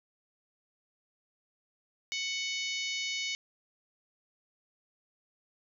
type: harmonic tone with a mistuned harmonic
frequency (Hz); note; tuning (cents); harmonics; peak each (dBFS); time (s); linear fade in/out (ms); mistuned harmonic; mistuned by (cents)
740; F#5; 0; 3 / 4 / 5 / 6 / 7 / 8 / 9; -36 / -38 / -40 / -42 / -43 / -44 / -45; 2.12-3.35; 0; 4; +15
effects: none